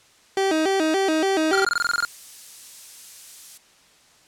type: tone with vibrato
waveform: 30% pulse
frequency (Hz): 349.4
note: F4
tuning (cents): +1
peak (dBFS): -16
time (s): 0.37-1.65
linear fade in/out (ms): 2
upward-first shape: square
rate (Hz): 3.5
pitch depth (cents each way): 180
type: tone bursts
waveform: square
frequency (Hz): 1412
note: F6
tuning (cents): +19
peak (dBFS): -19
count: 12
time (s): 1.53-2.049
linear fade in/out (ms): 0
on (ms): 24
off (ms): 21
type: noise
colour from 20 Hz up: violet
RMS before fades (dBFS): -34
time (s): 1.76-3.58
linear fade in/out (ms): 10
effects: white hiss -55 dBFS RMS until 4.27 s + low-pass 8000 Hz 12 dB/octave